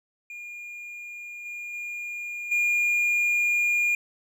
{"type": "tone with level steps", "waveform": "triangle", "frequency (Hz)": 2421, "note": "D#7", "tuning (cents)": -48, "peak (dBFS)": [-35, -32, -30, -19], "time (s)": [0.3, 3.95], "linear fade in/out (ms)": 2, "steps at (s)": [1.45, 1.73, 2.51], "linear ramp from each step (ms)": 10, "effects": []}